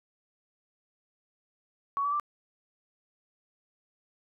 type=tone with pitch steps; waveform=sine; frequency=1120 / 1149 / 1177 Hz; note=C#6 / D6 / D6; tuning=+18 / -38 / +3 cents; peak=-26 dBFS; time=1.97-2.198 s; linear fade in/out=0 ms; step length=76 ms; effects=none